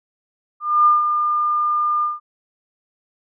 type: tone with ADSR envelope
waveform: sine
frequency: 1205 Hz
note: D6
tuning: 44 cents sharp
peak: -9 dBFS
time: 0.6-2.2 s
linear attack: 260 ms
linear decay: 160 ms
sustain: -7 dB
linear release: 170 ms
effects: none